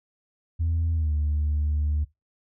sine tone with pitch glide, 82.41 to 74.7 Hz, E2 to D2, 0 to +30 cents, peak -20 dBFS, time 0.59-2.05 s, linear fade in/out 20 ms, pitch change -170 cents, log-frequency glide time 0.93-1.13 s, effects noise-tail reverb RT60 0.2 s tail -21 dB re dry + tanh soft clip ceiling -19 dBFS

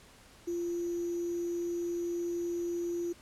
sine tone with sample-and-hold, 345.3 Hz, F4, 20 cents flat, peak -31 dBFS, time 0.47-3.13 s, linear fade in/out 10 ms, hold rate 6300 Hz, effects pink hiss -57 dBFS RMS until 3.21 s + low-pass 11000 Hz 12 dB/octave

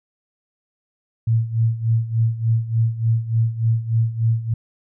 sine tone with tremolo, 113.8 Hz, A#2, 41 cents flat, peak -13 dBFS, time 1.27-4.54 s, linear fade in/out 5 ms, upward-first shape sine, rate 3.4 Hz, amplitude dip 80%, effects none

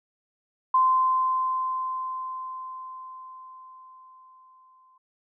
sine tone with exponential decay, 1036 Hz, C6, 17 cents flat, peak -16 dBFS, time 0.74-4.98 s, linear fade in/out 5 ms, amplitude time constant 920 ms, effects none

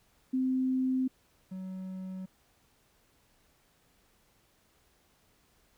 sine / triangle tone pair in turn, 259.2 / 187.39 Hz, C4 / F#3, -16 / +22 cents, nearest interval tritone, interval 562 cents, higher first, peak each -26 / -35 dBFS, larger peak first, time 0.33-1.08 / 1.51-2.26 s, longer neither, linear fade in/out 10 ms, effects pink hiss -68 dBFS RMS until 5.77 s

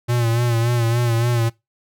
square tone with vibrato, 117.9 Hz, A#2, 20 cents sharp, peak -17 dBFS, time 0.08-1.5 s, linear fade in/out 20 ms, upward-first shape sine, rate 3.5 Hz, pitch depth 53 cents each way, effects noise-tail reverb RT60 0.2 s tail -22 dB re dry

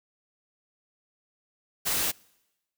white noise, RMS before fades -27 dBFS, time 1.85-2.12 s, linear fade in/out 20 ms, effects noise-tail reverb RT60 1.0 s tail -26 dB re dry

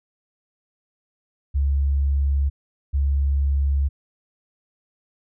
sine tone pair in turn, 69.7 / 69.7 Hz, C#2 / C#2, +10 / +10 cents, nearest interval unison, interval 0 cents, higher neither, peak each -17 dBFS, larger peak neither, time 1.54-2.5 / 2.93-3.89 s, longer neither, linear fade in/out 20 ms, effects none

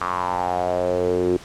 sawtooth tone with band-pass filter sweep, 90 Hz, F#2, 47 cents flat, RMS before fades -22 dBFS, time 0.01-1.37 s, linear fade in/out 5 ms, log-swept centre 1200 to 350 Hz, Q 5.5, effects pink hiss -42 dBFS RMS until 1.44 s + low-pass 8000 Hz 12 dB/octave

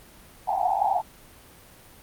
pink band-pass noise, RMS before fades -24 dBFS, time 0.47-1.02 s, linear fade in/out 20 ms, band 710 to 870 Hz, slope 96 dB/octave, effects pink hiss -50 dBFS RMS until 2.02 s + Opus 32 kbps

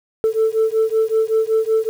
sine beating tone pair, 440 / 445.3 Hz, A4 / A4, 0 / +21 cents, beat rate 5.3 Hz, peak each -16 dBFS, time 0.24-1.89 s, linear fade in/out 0 ms, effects tanh soft clip ceiling -10 dBFS + 7-bit

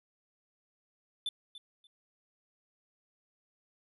triangle tone with echo, 3520 Hz, A7, in tune, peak -30 dBFS, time 1.26-1.29 s, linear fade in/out 2 ms, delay 290 ms, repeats 2, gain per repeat -14 dB, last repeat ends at 1.87 s, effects resampled to 32000 Hz

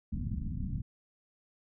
pink low-pass noise, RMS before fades -35 dBFS, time 0.12-0.82 s, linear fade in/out 10 ms, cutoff 240 Hz, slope 48 dB/octave, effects none

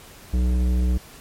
sine tone with tanh clipping, 61.74 Hz, B1, in tune, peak -19 dBFS, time 0.33-0.98 s, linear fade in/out 10 ms, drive 13 dB, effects pink hiss -45 dBFS RMS until 1.2 s + MP3 64 kbps

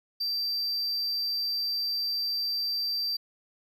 triangle tone, 4687 Hz, D8, 4 cents flat, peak -26 dBFS, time 0.2-3.17 s, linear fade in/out 10 ms, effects none

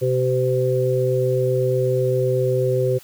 harmonic tone, 127.9 Hz, C3, 39 cents flat, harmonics 1 / 3 / 4, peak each -21 / -21 / -21 dBFS, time 0.01-2.99 s, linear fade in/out 20 ms, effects white hiss -47 dBFS RMS until 3.03 s

